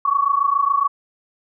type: tone pair together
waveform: sine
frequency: 1108.7 / 1135.9 Hz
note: C#6 / C#6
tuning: 0 / +42 cents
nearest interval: unison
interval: 42 cents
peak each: -18 dBFS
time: 0.05-0.88 s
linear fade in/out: 5 ms
effects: none